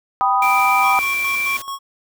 sine chord, G augmented, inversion none, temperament equal, 784 / 987.8 / 1244.5 Hz, G5 / B5 / D#6, 0 / 0 / 0 cents, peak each -18 dBFS, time 0.21-0.99 s, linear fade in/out 0 ms
white noise, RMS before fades -32 dBFS, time 0.42-1.62 s, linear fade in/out 2 ms
sine tone, 2349 Hz, D7, in tune, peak -18 dBFS, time 0.42-1.57 s, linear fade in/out 5 ms
square tone with tremolo, 1100 Hz, C#6, 14 cents flat, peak -25 dBFS, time 0.81-1.79 s, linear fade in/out 50 ms, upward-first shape square, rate 4.6 Hz, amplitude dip 65%
effects none

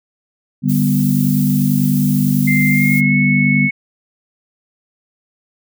sine chord, G major, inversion second, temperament equal, 146.83 / 196 / 246.9 Hz, D3 / G3 / B3, 0 / 0 / 0 cents, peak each -16 dBFS, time 0.62-3.7 s, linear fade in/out 50 ms
violet noise, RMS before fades -27 dBFS, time 0.68-3.01 s, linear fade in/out 20 ms
sine tone with pitch glide, 2093 to 2203 Hz, C7 to C#7, 0 to -11 cents, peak -15 dBFS, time 2.47-3.71 s, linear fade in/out 10 ms, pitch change +89 cents, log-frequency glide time 2.68-3.15 s
effects none

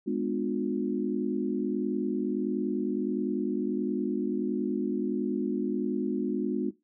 sine chord, G# diminished seventh, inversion none, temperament just, 207.7 / 249.2 / 299 / 358.8 Hz, G#3 / B3 / D4 / F4, 0 / +16 / +31 / +47 cents, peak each -32 dBFS, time 0.06-6.71 s, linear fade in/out 20 ms, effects noise-tail reverb RT60 0.2 s tail -18 dB re dry

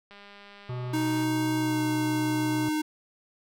click train, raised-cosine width 0.3 ms, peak -33 dBFS, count 229, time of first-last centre 0.11-1.239 s, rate 202 Hz
harmonic tone, 124.6 Hz, B2, 16 cents sharp, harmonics 1 / 3 / 5 / 7 / 9 / 10, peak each -31 / -41 / -45 / -48 / -50 / -51 dBFS, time 0.69-2.69 s, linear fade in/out 5 ms
square tone with pitch glide, 311.1 to 307 Hz, D#4 to D#4, 0 to -23 cents, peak -26 dBFS, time 0.93-2.82 s, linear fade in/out 10 ms, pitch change -23 cents, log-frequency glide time 1.59-1.81 s
effects none

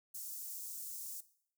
white high-pass noise, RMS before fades -45 dBFS, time 0.14-1.21 s, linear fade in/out 10 ms, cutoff 6300 Hz, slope 24 dB/octave, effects noise-tail reverb RT60 0.6 s tail -17 dB re dry

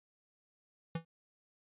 square tone with exponential decay, 164.81 Hz, E3, in tune, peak -32 dBFS, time 0.95-1.05 s, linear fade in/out 5 ms, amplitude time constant 21 ms, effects resampled to 8000 Hz

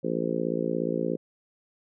harmonic tone, 57 Hz, A#1, 38 cents flat, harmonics 3 / 4 / 5 / 6 / 7 / 8 / 9, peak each -33 / -33 / -33 / -33 / -33 / -33 / -33 dBFS, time 0.03-1.17 s, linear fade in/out 20 ms, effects none

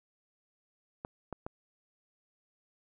clicks, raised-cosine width 1 ms, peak -24 dBFS, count 3, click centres 1.049 / 1.327 / 1.465 s, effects none

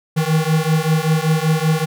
square beating tone pair, 155.56 / 160.76 Hz, D#3 / E3, 0 / -43 cents, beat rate 5.2 Hz, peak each -18 dBFS, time 0.16-1.86 s, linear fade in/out 20 ms, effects none

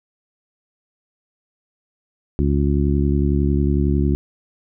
harmonic tone, 71 Hz, C#2, 42 cents sharp, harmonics 1 / 2 / 3 / 4 / 5, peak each -18 / -21 / -23 / -24 / -25 dBFS, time 2.39-4.15 s, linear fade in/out 0 ms, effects none

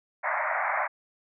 pink band-pass noise, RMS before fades -28 dBFS, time 0.23-0.88 s, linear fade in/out 20 ms, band 600 to 2200 Hz, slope 96 dB/octave, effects none

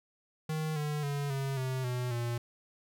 square tone with pitch steps, 156.3 / 149.33 / 142.67 / 136.3 / 130.22 / 124.41 / 118.86 Hz, D#3 / D3 / D3 / C#3 / C3 / B2 / A#2, +8 / +29 / -50 / -29 / -8 / +13 / +34 cents, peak -32 dBFS, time 0.49-2.38 s, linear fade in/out 5 ms, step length 270 ms, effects none

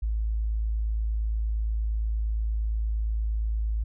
sine tone, 54.3 Hz, A1, 22 cents flat, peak -24 dBFS, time 0.02-3.84 s, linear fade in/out 10 ms, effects none

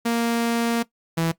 sawtooth tone pair in turn, 233.1 / 164.83 Hz, A#3 / E3, 0 / 0 cents, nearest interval tritone, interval 600 cents, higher first, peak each -16 dBFS, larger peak neither, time 0.05-0.83 / 1.17-1.32 s, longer first, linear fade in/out 10 ms, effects noise-tail reverb RT60 0.1 s tail -18 dB re dry + Opus 48 kbps

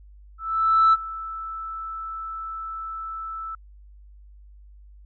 sine tone with ADSR envelope, 1318.5 Hz, E6, in tune, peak -11 dBFS, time 0.38-3.55 s, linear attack 550 ms, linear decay 32 ms, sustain -19 dB, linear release 3 ms, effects tanh soft clip ceiling -10 dBFS + added 50 Hz sine -45 dBFS peak until 5.05 s

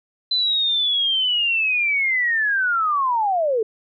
sine linear sweep, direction down, 4050 to 418.9 Hz, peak -17 dBFS, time 0.31-3.63 s, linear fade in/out 5 ms, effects none

